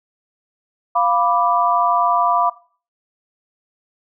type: chord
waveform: sine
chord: B diminished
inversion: second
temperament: equal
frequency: 698.5 / 987.8 / 1174.7 Hz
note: F5 / B5 / D6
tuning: 0 / 0 / 0 cents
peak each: -18 dBFS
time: 0.95-2.5 s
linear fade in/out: 10 ms
effects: noise-tail reverb RT60 0.4 s tail -18 dB re dry